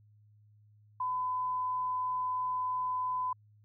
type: tone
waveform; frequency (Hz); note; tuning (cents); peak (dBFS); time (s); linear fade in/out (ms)
sine; 1008; B5; +35; -30; 1-3.33; 5
effects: added 105 Hz sine -59 dBFS peak until 3.64 s